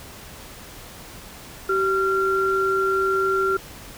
sine tone pair together, 384.2 / 1377.1 Hz, G4 / F6, -35 / -25 cents, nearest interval octave + minor seventh, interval 2210 cents, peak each -21 dBFS, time 1.69-3.57 s, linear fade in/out 5 ms, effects pink hiss -41 dBFS RMS until 3.97 s

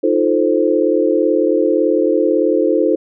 sine chord, F dominant seventh, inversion third, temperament equal, 311.1 / 349.2 / 440 / 523.3 Hz, Eb4 / F4 / A4 / C5, 0 / 0 / 0 / 0 cents, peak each -17 dBFS, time 0.03-2.96 s, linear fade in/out 10 ms, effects none

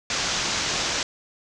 white low-pass noise, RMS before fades -26 dBFS, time 0.1-1.03 s, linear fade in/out 2 ms, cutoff 6800 Hz, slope 48 dB/octave, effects none

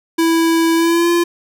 square tone with pitch glide, 329.6 to 343.8 Hz, E4 to F4, 0 to -27 cents, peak -12 dBFS, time 0.18-1.24 s, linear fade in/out 10 ms, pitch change +73 cents, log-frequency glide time 0.75-1.1 s, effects none

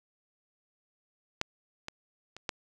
clicks, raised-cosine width 0.2 ms, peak -11 / -20 / -27 / -14 dBFS, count 4, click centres 1.414 / 1.884 / 2.366 / 2.492 s, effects none

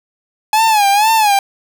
45% pulse tone with vibrato, 844 Hz, G#5, 28 cents sharp, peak -9 dBFS, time 0.53-1.39 s, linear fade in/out 2 ms, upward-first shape sine, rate 2.1 Hz, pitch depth 110 cents each way, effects none

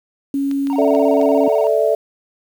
sine tone, 277.2 Hz, C#4, in tune, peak -16 dBFS, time 0.34-1.48 s, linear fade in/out 2 ms
clicks, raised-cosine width 0.2 ms, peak -18 dBFS, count 4, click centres 0.513 / 0.671 / 0.95 / 1.214 s
triangle tone with vibrato, 830.6 Hz, G#5, in tune, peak -23 dBFS, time 0.7-1.67 s, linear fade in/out 0 ms, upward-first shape square, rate 17 Hz, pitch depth 190 cents each way
sine chord, A suspended fourth, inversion none, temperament equal, 440 / 587.3 / 659.3 Hz, A4 / D5 / E5, 0 / 0 / 0 cents, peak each -17 dBFS, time 0.78-1.95 s, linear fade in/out 5 ms
effects 7-bit

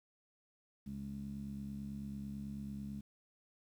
15% pulse tone with low-pass filter, 69.1 Hz, C#2, 5 cents flat, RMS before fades -44 dBFS, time 0.86-3.01 s, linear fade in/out 10 ms, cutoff 210 Hz, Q 4.2, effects 11-bit

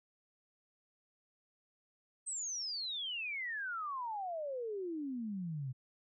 sine exponential sweep, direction down, 8372 to 124.1 Hz, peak -37 dBFS, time 2.26-5.73 s, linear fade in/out 20 ms, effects none

